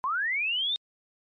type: linear sweep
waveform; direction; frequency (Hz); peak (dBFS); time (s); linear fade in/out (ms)
sine; up; 987.8 to 3707; -25; 0.04-0.76; 0
effects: MP3 48 kbps